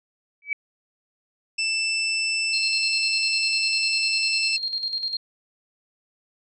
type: tone with exponential growth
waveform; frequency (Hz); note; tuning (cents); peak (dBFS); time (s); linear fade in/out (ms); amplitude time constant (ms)
sine; 2289; D7; -45; -19; 0.42-0.53; 2; 23
type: tone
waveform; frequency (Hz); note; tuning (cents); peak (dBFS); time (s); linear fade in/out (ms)
25% pulse; 2651; E7; +9; -18; 1.58-4.57; 10
type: tone with tremolo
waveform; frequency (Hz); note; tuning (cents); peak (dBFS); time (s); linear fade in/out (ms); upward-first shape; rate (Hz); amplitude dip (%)
sine; 4218; C8; +13; -23; 2.53-5.17; 5; square; 10; 55
effects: resampled to 24000 Hz